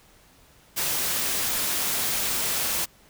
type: noise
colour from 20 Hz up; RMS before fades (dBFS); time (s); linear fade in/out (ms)
white; -26; 0.76-2.86; 20
effects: pink hiss -56 dBFS RMS until 3.09 s